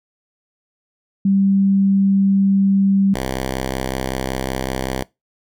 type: tone pair in turn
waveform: sine / 5% pulse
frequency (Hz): 195.7 / 65.31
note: G3 / C2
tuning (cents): -3 / -3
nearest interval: octave + perfect fifth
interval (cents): 1900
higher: first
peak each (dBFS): -12 / -10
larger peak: second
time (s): 1.25-3.14 / 3.14-5.03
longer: neither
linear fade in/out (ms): 5
effects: noise-tail reverb RT60 0.2 s tail -22 dB re dry